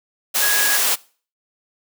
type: tone in noise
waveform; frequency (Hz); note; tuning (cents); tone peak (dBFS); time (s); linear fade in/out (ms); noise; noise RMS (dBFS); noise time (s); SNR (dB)
sine; 1661.2; G#6; 0; -20; 0.41-0.78; 20; white; -18; 0.34-0.96; -5
effects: noise-tail reverb RT60 0.4 s tail -22 dB re dry + high-pass 400 Hz 12 dB/octave